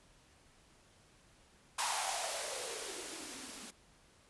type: noise with band-pass filter sweep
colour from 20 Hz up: violet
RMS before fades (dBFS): -40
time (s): 1.78-3.71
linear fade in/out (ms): 10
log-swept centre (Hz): 940 to 210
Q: 5.6
effects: pink hiss -65 dBFS RMS until 4.29 s + resampled to 24000 Hz